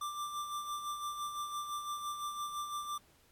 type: tone with tremolo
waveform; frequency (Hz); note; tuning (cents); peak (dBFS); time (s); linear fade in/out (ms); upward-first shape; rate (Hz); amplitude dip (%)
square; 1181; D6; +9; -36; 0.01-2.98; 5; sine; 5.9; 50
effects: pink hiss -67 dBFS RMS until 3.31 s + AAC 64 kbps